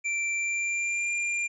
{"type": "tone with pitch glide", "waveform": "square", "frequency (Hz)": [2349, 2393], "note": ["D7", "D7"], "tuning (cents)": [0, 32], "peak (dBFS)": -27, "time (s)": [0.04, 1.48], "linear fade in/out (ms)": 20, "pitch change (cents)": 32, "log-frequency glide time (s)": [0.34, 1.11], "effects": ["resampled to 22050 Hz"]}